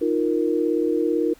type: chord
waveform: sine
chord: Eb suspended second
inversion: none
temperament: equal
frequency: 311.1 / 349.2 / 466.2 Hz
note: Eb4 / F4 / Bb4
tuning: 0 / 0 / 0 cents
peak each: -23 dBFS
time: 0.01-1.34 s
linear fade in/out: 10 ms
effects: pink hiss -53 dBFS RMS until 1.39 s